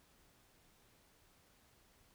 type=silence; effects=pink hiss -69 dBFS RMS until 2.14 s